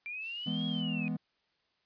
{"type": "linear two-way sweep", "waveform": "sine", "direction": "up then down", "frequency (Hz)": [2349, 3322, 2472], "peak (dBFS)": -37, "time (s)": [0.06, 1.08], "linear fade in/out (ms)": 0, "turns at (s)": 0.66}
{"type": "noise", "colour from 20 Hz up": "violet", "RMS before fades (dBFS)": -45, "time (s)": [0.2, 0.84], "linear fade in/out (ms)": 50}
{"type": "chord", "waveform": "triangle", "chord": "E major", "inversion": "none", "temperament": "equal", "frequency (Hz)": [164.81, 207.7, 246.9], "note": ["E3", "G#3", "B3"], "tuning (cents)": [0, 0, 0], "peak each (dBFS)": -34, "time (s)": [0.46, 1.17], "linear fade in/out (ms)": 10}
{"effects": ["white hiss -75 dBFS RMS until 1.85 s", "resampled to 11025 Hz"]}